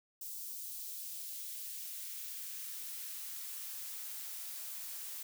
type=noise with high-pass filter sweep; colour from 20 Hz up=blue; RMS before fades=-44 dBFS; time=0.21-5.23 s; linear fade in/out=5 ms; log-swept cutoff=5400 to 330 Hz; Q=0.78; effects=none